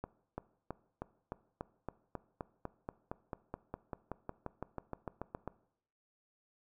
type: accelerating click train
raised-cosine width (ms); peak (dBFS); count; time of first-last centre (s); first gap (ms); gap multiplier
1; -25; 26; 0.04-5.477; 340; 0.96
effects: noise-tail reverb RT60 0.7 s tail -19 dB re dry